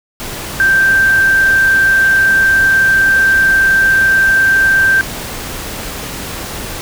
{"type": "tone in noise", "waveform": "sine", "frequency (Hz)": 1568, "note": "G6", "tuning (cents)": 0, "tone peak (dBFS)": -7, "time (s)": [0.6, 5.01], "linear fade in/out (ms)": 0, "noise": "pink", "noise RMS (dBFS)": -24, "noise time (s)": [0.2, 6.81], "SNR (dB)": 14, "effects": []}